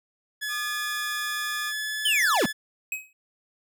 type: tone with pitch glide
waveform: sawtooth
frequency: 1706 to 1722.8 Hz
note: G#6 to A6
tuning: +46 to -37 cents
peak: -25 dBFS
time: 0.41-2.53 s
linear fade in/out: 20 ms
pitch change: +17 cents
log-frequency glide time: 1.12-2.1 s
type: tone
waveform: sawtooth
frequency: 1215 Hz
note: D#6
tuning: 42 cents flat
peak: -30 dBFS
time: 0.48-1.73 s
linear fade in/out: 50 ms
type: linear sweep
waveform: square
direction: down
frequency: 3199 to 146.4 Hz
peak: -21 dBFS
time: 2.05-2.46 s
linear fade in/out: 5 ms
type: tone with exponential decay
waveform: square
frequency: 2540 Hz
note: D#7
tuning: 35 cents sharp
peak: -25 dBFS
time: 2.92-3.13 s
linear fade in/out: 2 ms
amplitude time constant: 44 ms
effects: none